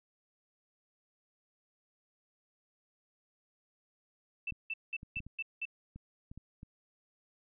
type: tone bursts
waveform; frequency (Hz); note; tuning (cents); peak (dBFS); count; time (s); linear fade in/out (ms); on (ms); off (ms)
sine; 2657; E7; +13; -34; 6; 4.47-5.654; 5; 39; 190
type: clicks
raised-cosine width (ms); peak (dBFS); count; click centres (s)
5; -35; 9; 4.523 / 5.031 / 5.169 / 5.203 / 5.266 / 5.96 / 6.315 / 6.376 / 6.631
effects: none